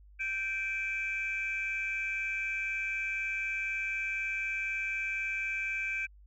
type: tone cluster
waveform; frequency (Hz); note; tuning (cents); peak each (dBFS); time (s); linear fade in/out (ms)
sine; 1562 / 2340 / 2544; G6 / D7 / D#7; -7 / -7 / +38; -37 / -32 / -38; 0.19-6.07; 20
effects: tanh soft clip ceiling -25 dBFS + added 50 Hz sine -53 dBFS peak until 6.26 s